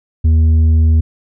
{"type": "tone with tanh clipping", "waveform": "sine", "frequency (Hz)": 79.8, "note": "D#2", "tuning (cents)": 44, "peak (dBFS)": -8, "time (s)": [0.24, 1.01], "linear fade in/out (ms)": 10, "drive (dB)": 5, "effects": []}